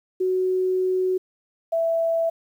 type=tone pair in turn; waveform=sine; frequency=371.2 / 661.4 Hz; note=F#4 / E5; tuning=+6 / +6 cents; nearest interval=minor seventh; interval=1000 cents; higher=second; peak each=-19 dBFS; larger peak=neither; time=0.2-1.18 / 1.72-2.3 s; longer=first; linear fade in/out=10 ms; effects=9-bit